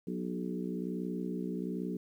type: harmonic tone with a mistuned harmonic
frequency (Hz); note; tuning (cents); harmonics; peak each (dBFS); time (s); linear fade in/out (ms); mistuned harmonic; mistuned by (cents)
61.2; B1; -15; 3 / 4 / 5 / 6 / 7; -37 / -39 / -41 / -43 / -44; 0.07-1.97; 5; 6; +24
effects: 11-bit